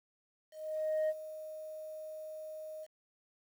sine tone with ADSR envelope, 622.3 Hz, D#5, in tune, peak -26 dBFS, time 0.51-2.87 s, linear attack 580 ms, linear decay 42 ms, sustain -16 dB, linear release 40 ms, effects tanh soft clip ceiling -28 dBFS + 10-bit

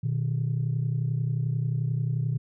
sine tone pair together, 120.9 / 152.23 Hz, B2 / D#3, -36 / -38 cents, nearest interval major third, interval 398 cents, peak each -25 / -27 dBFS, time 0.03-2.38 s, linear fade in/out 10 ms, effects tanh soft clip ceiling -19 dBFS

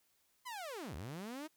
sawtooth linear two-way sweep, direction down then up, 1046.5 to 65.41 to 322.2 Hz, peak -39 dBFS, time 0.45-1.48 s, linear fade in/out 20 ms, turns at 0.95 s, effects white hiss -75 dBFS RMS until 1.56 s

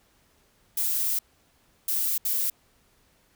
violet noise bursts at uneven times, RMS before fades -26 dBFS, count 3, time 0.77-1.19 / 1.88-2.18 / 2.25-2.5 s, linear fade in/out 5 ms, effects pink hiss -64 dBFS RMS until 3.35 s

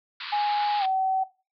white band-pass noise, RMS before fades -36 dBFS, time 0.2-0.86 s, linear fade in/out 5 ms, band 940 to 4600 Hz, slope 96 dB/octave
sine tone with pitch glide, 830 to 761.1 Hz, G#5 to F#5, -1 to +49 cents, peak -22 dBFS, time 0.32-1.24 s, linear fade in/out 10 ms, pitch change -150 cents, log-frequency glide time 0.79-0.84 s
effects noise-tail reverb RT60 0.3 s tail -17 dB re dry

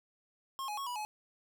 square tone with pitch steps, 1075 / 838 / 1102 / 978 / 849 Hz, C6 / G#5 / C#6 / B5 / G#5, +47 / +15 / -11 / -17 / +38 cents, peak -37 dBFS, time 0.59-1.05 s, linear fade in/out 0 ms, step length 92 ms, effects none

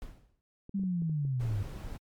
brown noise with exponential decay, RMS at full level -39 dBFS, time 0.02-0.41 s, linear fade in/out 0 ms, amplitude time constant 84 ms
clicks, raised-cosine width 3 ms, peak -34 dBFS, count 6, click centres 0.694 / 0.795 / 0.836 / 1.021 / 1.096 / 1.251 s
sine linear sweep, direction down, 200.4 to 96 Hz, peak -28 dBFS, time 0.74-1.63 s, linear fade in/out 10 ms
brown noise, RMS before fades -40 dBFS, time 1.39-1.98 s, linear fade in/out 20 ms
effects MP3 96 kbps

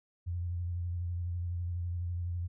sine tone with vibrato, 87.31 Hz, F2, in tune, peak -32 dBFS, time 0.26-2.48 s, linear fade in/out 20 ms, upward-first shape sine, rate 12 Hz, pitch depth 34 cents each way, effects none

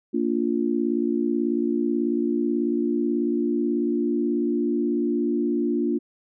sine chord, Bb major, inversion none, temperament just, 233.1 / 291.4 / 349.6 Hz, Bb3 / D4 / F4, 0 / -13 / +2 cents, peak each -25 dBFS, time 0.13-5.99 s, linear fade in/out 20 ms, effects none

